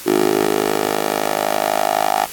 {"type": "tone with high-pass filter sweep", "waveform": "10% pulse", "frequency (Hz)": 51.91, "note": "G#1", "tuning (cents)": 0, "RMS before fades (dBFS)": -18, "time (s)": [0.06, 2.26], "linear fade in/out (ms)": 10, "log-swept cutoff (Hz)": [360, 760], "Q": 4.5, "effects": ["white hiss -33 dBFS RMS until 2.32 s", "AAC 64 kbps"]}